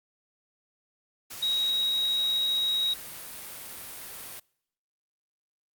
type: tone in noise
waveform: sine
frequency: 3808 Hz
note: A#7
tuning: 36 cents sharp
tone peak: -24 dBFS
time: 1.42-2.94 s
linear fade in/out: 10 ms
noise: white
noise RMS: -41 dBFS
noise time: 1.3-4.4 s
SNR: +14 dB
effects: noise-tail reverb RT60 0.7 s tail -25 dB re dry + Opus 48 kbps